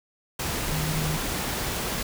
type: tone in noise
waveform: sine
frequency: 154.5 Hz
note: D#3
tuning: 12 cents flat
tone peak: -27 dBFS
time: 0.72-1.17 s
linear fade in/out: 5 ms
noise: pink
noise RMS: -29 dBFS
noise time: 0.39-2.03 s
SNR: -1 dB
effects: none